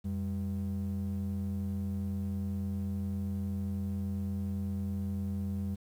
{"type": "ring-modulated tone", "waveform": "triangle", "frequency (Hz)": 143.7, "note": "D3", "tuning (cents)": -37, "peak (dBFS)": -26, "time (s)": [0.04, 5.76], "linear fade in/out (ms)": 20, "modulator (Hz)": 54.9, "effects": ["tanh soft clip ceiling -23 dBFS", "10-bit"]}